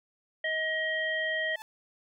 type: harmonic tone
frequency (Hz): 632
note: D#5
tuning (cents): +27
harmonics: 1 / 3 / 5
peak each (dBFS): -34 / -29 / -38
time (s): 0.44-1.56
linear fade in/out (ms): 5
type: tone with exponential growth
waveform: sawtooth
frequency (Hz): 872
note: A5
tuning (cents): -16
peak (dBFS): -35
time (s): 1.48-1.62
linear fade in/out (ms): 0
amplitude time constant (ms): 29
effects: none